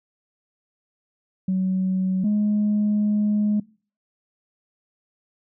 sine tone pair in turn, 187.4 / 209.2 Hz, F#3 / G#3, +22 / +13 cents, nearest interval major second, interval 191 cents, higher second, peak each -18 / -16 dBFS, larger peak second, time 1.48-2.24 / 2.24-3.6 s, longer second, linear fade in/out 5 ms, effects noise-tail reverb RT60 0.4 s tail -23 dB re dry + tanh soft clip ceiling -15 dBFS

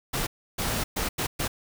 pink noise bursts at uneven times, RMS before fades -28 dBFS, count 5, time 0.13-0.27 / 0.58-0.84 / 0.96-1.09 / 1.18-1.27 / 1.39-1.48 s, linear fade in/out 10 ms, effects none

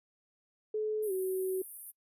sine tone with pitch glide, 429.7 to 376.2 Hz, A4 to F#4, -41 to +29 cents, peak -30 dBFS, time 0.74-1.62 s, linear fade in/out 5 ms, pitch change -230 cents, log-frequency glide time 1.06-1.12 s
pink high-pass noise, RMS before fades -45 dBFS, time 1.02-1.92 s, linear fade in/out 20 ms, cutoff 9400 Hz, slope 96 dB/octave
effects noise-tail reverb RT60 0.1 s tail -26 dB re dry + resampled to 32000 Hz

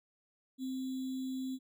sine tone with sample-and-hold, 261 Hz, C4, 4 cents flat, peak -35 dBFS, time 0.58-1.59 s, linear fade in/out 50 ms, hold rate 3675 Hz, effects none

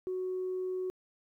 sine tone, 370 Hz, F#4, in tune, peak -31 dBFS, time 0.07-0.9 s, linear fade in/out 0 ms, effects tanh soft clip ceiling -28 dBFS + 12-bit

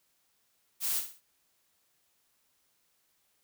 blue noise with echo, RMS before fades -31 dBFS, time 0.8-1.03 s, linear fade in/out 50 ms, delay 60 ms, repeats 3, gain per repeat -9 dB, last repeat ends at 1.21 s, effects white hiss -73 dBFS RMS until 3.43 s

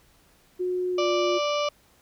sine tone with pitch glide, 363.2 to 354.5 Hz, F#4 to F4, -32 to +26 cents, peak -24 dBFS, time 0.59-1.39 s, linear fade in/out 20 ms, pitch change -42 cents, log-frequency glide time 0.92-1.04 s
harmonic tone, 587.3 Hz, D5, in tune, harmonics 1 / 2 / 4 / 5 / 6 / 7 / 8 / 9 / 10, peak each -25 / -29 / -35 / -34 / -42 / -43 / -44 / -41 / -43 dBFS, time 0.98-1.69 s, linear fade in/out 5 ms
effects pink hiss -60 dBFS RMS until 2.01 s

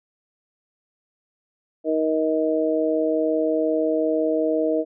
harmonic tone, 157.6 Hz, D#3, 23 cents sharp, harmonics 2 / 3 / 4, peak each -23 / -23 / -23 dBFS, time 1.84-4.85 s, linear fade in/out 50 ms, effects none

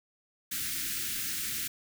white band-stop noise, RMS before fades -34 dBFS, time 0.51-1.68 s, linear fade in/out 10 ms, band 350 to 1400 Hz, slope 48 dB/octave, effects none

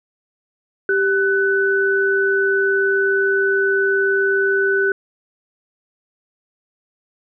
sine tone pair together, 392 / 1496.8 Hz, G4 / F#6, 0 / +20 cents, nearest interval octave + major seventh, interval 2320 cents, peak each -17 dBFS, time 0.89-4.92 s, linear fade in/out 2 ms, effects none

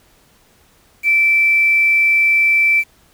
sine tone with quantisation, 2330 Hz, D7, 14 cents flat, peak -10 dBFS, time 1.03-2.84 s, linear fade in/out 50 ms, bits 6, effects pink hiss -53 dBFS RMS until 3.13 s

